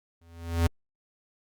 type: tone with exponential growth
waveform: square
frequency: 84 Hz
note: E2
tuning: 33 cents sharp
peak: -19 dBFS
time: 0.21-0.67 s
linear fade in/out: 5 ms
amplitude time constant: 100 ms
effects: Opus 48 kbps